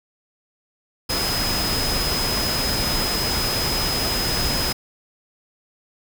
sine tone in noise, 5060 Hz, D#8, 28 cents sharp, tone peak -24 dBFS, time 1.09-4.73 s, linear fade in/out 10 ms, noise pink, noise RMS -24 dBFS, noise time 1.09-4.73 s, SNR -3 dB, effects none

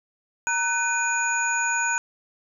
sine tone cluster, 932 / 1500 / 2463 / 6790 Hz, A#5 / F#6 / D#7 / G#8, -1 / +23 / -18 / +37 cents, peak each -28 / -24 / -30 / -28 dBFS, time 0.47-1.98 s, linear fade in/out 0 ms, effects none

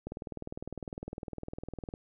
click train, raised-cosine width 2 ms, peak -25 dBFS, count 38, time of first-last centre 0.07-1.939 s, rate 19.8 Hz, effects none

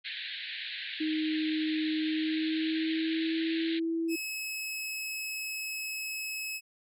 white band-pass noise, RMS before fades -39 dBFS, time 0.04-3.8 s, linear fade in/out 20 ms, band 1600 to 4200 Hz, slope 96 dB/octave
sine tone with pitch glide, 311.9 to 329.7 Hz, D#4 to E4, +4 to 0 cents, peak -28 dBFS, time 1-4.16 s, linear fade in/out 10 ms, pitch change +96 cents, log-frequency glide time 2.02-3.93 s
sawtooth tone, 2577 Hz, E7, 40 cents flat, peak -31 dBFS, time 4.08-6.61 s, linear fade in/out 50 ms
effects none

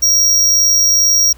square tone with amplitude modulation, 5650 Hz, F8, 19 cents sharp, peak -8 dBFS, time 0.02-1.33 s, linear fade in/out 10 ms, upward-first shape sine, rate 62.3 Hz, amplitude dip 25%, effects added 60 Hz sine -38 dBFS peak until 1.37 s + pink hiss -47 dBFS RMS until 1.37 s

